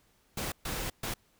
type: noise bursts at uneven times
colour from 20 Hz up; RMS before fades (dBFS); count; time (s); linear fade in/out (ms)
pink; -35; 3; 0.37-0.52 / 0.65-0.9 / 1.03-1.14; 5
effects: pink hiss -68 dBFS RMS until 1.39 s